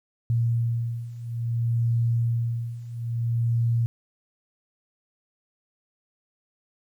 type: beating tone pair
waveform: sine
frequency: 116.54 / 117.13 Hz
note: A#2 / A#2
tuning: 0 / +9 cents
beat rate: 0.59 Hz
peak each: -27 / -24 dBFS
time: 0.3-3.86 s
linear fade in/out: 0 ms
effects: 10-bit